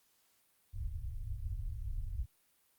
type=low-pass noise; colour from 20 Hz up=pink; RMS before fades=-39 dBFS; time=0.73-2.26 s; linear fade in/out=10 ms; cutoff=110 Hz; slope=48 dB/octave; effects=white hiss -72 dBFS RMS until 2.78 s + Opus 48 kbps